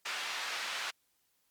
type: band-pass noise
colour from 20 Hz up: pink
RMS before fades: -38 dBFS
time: 0.05-0.91 s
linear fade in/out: 10 ms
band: 1300 to 4500 Hz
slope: 12 dB/octave
effects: white hiss -75 dBFS RMS until 1.5 s + Opus 48 kbps